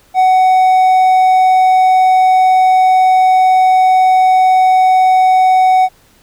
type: tone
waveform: triangle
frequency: 747 Hz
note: F#5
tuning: 16 cents sharp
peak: -4 dBFS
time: 0.14-5.89 s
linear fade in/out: 50 ms
effects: pink hiss -49 dBFS RMS until 6.22 s